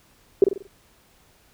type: tone with echo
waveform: sine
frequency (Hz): 392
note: G4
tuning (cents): 0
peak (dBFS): -8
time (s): 0.42-0.44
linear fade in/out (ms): 2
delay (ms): 46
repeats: 5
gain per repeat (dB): -7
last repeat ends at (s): 0.67
effects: pink hiss -58 dBFS RMS until 1.53 s